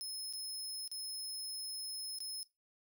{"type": "tone with dropouts", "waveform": "25% pulse", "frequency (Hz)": 5180, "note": "E8", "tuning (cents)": -31, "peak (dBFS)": -35, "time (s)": [0.01, 2.43], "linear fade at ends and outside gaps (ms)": 0, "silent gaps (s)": [[0.327, 0.335], [0.877, 0.915], [2.186, 2.204]], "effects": ["noise-tail reverb RT60 0.2 s tail -18 dB re dry"]}